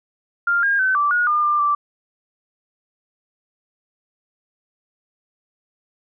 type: tone with pitch steps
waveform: sine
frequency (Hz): 1398 / 1618 / 1526 / 1166 / 1445 / 1206 / 1193 / 1169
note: F6 / G#6 / G6 / D6 / F#6 / D6 / D6 / D6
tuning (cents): +1 / -46 / -47 / -13 / -41 / +46 / +27 / -8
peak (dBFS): -15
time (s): 0.47-1.75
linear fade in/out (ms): 5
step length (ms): 160
effects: none